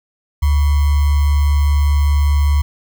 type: tone with sample-and-hold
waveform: sine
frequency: 72.5 Hz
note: D2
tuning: 22 cents flat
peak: -10 dBFS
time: 0.42-2.62 s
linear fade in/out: 10 ms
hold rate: 1050 Hz
effects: none